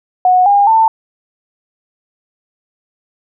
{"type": "tone with pitch steps", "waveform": "sine", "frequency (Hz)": [733, 808.6, 892.1], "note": ["F#5", "G#5", "A5"], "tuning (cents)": [-16, -46, 24], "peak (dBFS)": -6, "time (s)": [0.25, 0.88], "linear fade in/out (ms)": 2, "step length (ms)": 210, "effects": []}